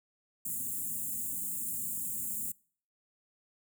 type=band-stop noise; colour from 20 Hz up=white; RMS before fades=-36 dBFS; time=0.45-2.52 s; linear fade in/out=5 ms; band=290 to 7000 Hz; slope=96 dB/octave; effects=noise-tail reverb RT60 0.5 s tail -25 dB re dry + high-pass 100 Hz 12 dB/octave